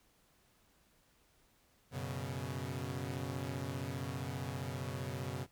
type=chord; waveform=sawtooth; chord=F# suspended fourth; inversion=none; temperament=equal; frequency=92.5 / 123.47 / 138.59 Hz; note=F#2 / B2 / C#3; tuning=0 / 0 / 0 cents; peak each=-40 / -38 / -38 dBFS; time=1.91-5.47 s; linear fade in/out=50 ms; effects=pink hiss -70 dBFS RMS until 5.51 s